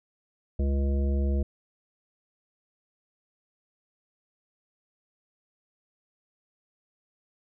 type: harmonic tone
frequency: 69.3 Hz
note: C#2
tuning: in tune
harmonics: 1 / 3 / 5 / 7 / 9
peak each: -23 / -33 / -37 / -40 / -42 dBFS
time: 0.59-1.43 s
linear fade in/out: 5 ms
effects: none